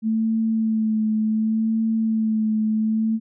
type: tone with vibrato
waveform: sine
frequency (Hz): 220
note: A3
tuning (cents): 0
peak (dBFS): -18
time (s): 0.02-3.2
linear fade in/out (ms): 50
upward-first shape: sine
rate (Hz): 0.68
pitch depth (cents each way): 26
effects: none